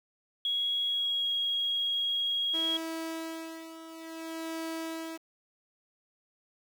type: tone with pitch glide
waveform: sine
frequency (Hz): 3322 to 3291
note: G#7 to G#7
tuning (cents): 0 to -16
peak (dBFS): -27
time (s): 0.45-2.77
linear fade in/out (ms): 2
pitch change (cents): -16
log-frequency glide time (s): 0.88-1.3
type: tone with tremolo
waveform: sawtooth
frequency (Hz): 325.3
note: E4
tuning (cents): -23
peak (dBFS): -30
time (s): 2.53-5.18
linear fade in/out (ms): 20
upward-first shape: sine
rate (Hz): 0.58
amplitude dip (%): 70
effects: 9-bit